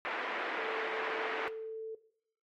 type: band-pass noise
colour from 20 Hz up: white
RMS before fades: -37 dBFS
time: 0.05-1.48 s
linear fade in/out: 0 ms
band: 340 to 2200 Hz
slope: 24 dB/octave
type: tone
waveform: sine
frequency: 442.9 Hz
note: A4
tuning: 11 cents sharp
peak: -37 dBFS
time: 0.58-1.95 s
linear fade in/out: 5 ms
effects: noise-tail reverb RT60 0.6 s tail -17 dB re dry + AAC 64 kbps